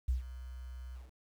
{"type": "tone with ADSR envelope", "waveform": "sine", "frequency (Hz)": 63, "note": "B1", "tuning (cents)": 35, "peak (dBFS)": -26, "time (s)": [0.08, 1.12], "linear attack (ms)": 9, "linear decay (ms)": 130, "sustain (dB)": -16, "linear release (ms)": 170, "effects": ["10-bit"]}